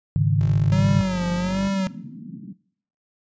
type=chord; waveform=sine; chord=Ab suspended fourth; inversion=none; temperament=just; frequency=103.83 / 138.43 / 155.74 Hz; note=Ab2 / Db3 / Eb3; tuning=0 / -2 / +2 cents; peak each=-21 dBFS; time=0.16-1.01 s; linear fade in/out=0 ms
type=tone; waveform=20% pulse; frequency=48.43 Hz; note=G1; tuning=20 cents flat; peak=-26 dBFS; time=0.39-1.69 s; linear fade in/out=20 ms
type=tone with vibrato; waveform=square; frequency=185 Hz; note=F#3; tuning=in tune; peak=-22 dBFS; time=0.72-1.87 s; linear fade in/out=0 ms; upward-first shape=sine; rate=1.3 Hz; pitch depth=100 cents each way
type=band-pass noise; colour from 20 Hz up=pink; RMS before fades=-38 dBFS; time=1.13-2.53 s; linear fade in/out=10 ms; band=150 to 260 Hz; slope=48 dB/octave
effects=noise-tail reverb RT60 0.6 s tail -21 dB re dry + resampled to 16000 Hz